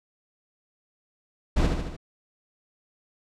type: noise with echo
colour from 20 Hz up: brown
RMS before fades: -21 dBFS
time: 1.56-1.67 s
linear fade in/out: 10 ms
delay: 74 ms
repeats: 4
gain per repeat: -4 dB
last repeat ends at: 1.966 s
effects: low-pass 7000 Hz 12 dB/octave